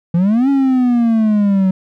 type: exponential two-way sweep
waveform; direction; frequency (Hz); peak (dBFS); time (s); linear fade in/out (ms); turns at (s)
triangle; up then down; 164.81 to 280 to 186.1; -8; 0.14-1.71; 5; 0.49
effects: none